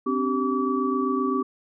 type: tone cluster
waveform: sine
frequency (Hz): 259.9 / 287.6 / 387.6 / 1148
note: C4 / D4 / G4 / D6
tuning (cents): -11 / -36 / -20 / -40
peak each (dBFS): -25 / -30 / -27 / -27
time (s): 0.06-1.43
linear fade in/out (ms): 10
effects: none